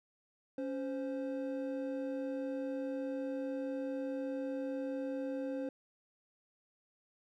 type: tone pair together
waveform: triangle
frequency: 277.2 / 521.2 Hz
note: C#4 / C5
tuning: 0 / -7 cents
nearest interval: major seventh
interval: 1093 cents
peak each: -36 / -37 dBFS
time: 0.58-5.69 s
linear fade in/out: 2 ms
effects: none

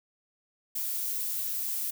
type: noise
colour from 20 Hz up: violet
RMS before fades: -32 dBFS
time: 0.75-1.91 s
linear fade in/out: 10 ms
effects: none

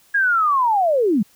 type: linear sweep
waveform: sine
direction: down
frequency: 1661.2 to 179.8 Hz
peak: -14 dBFS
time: 0.14-1.23 s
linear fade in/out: 10 ms
effects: white hiss -55 dBFS RMS until 1.35 s

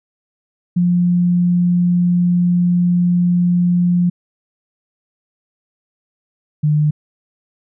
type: tone pair in turn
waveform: sine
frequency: 176.3 / 150.63 Hz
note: F3 / D3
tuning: +17 / +44 cents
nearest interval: minor third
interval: 273 cents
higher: first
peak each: -11 dBFS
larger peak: neither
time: 0.76-4.1 / 6.63-6.91 s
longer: first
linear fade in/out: 10 ms
effects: none

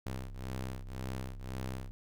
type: ring-modulated tone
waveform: sawtooth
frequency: 64.7 Hz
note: C2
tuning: 19 cents flat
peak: -31 dBFS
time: 0.06-1.91 s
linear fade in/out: 0 ms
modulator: 33.3 Hz
effects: none

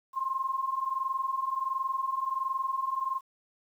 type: tone pair together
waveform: sine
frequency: 1046.5 / 1067.9 Hz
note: C6 / C6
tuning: 0 / +35 cents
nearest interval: unison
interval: 35 cents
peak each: -33 / -30 dBFS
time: 0.13-3.21 s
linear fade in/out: 50 ms
effects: 10-bit

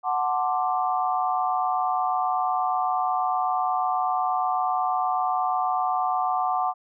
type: chord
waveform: sine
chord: D dominant seventh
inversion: first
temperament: equal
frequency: 740 / 880 / 1046.5 / 1174.7 Hz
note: F#5 / A5 / C6 / D6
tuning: 0 / 0 / 0 / 0 cents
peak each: -24 / -30 / -30 / -28 dBFS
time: 0.03-6.74 s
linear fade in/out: 50 ms
effects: none

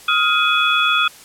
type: tone cluster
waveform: sine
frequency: 1260 / 1408 / 2512 / 3390 Hz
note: D#6 / F6 / D#7 / G#7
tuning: +21 / +14 / +16 / +35 cents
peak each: -19 dBFS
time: 0.08-1.08 s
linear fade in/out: 5 ms
effects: white hiss -42 dBFS RMS until 1.24 s + low-pass 12000 Hz 12 dB/octave

